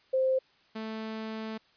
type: tone pair in turn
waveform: sine / sawtooth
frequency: 523.3 / 220 Hz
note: C5 / A3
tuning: 0 / 0 cents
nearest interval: octave + minor third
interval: 1500 cents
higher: first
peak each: -23 / -31 dBFS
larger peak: first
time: 0.13-0.39 / 0.75-1.58 s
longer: second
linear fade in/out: 10 ms
effects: white hiss -64 dBFS RMS until 1.76 s + resampled to 11025 Hz